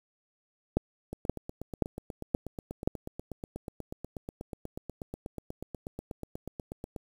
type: two click trains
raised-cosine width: 2 ms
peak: -24 / -11 dBFS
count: 49 / 5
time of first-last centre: 1.13-6.962 / 0.77-2.875 s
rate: 8.23 / 1.9 Hz
effects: 8-bit